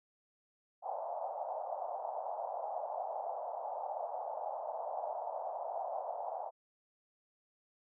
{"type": "band-pass noise", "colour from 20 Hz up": "white", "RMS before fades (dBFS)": -40, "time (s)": [0.82, 6.51], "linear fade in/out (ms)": 50, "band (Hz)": [610, 830], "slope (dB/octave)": 48, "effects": []}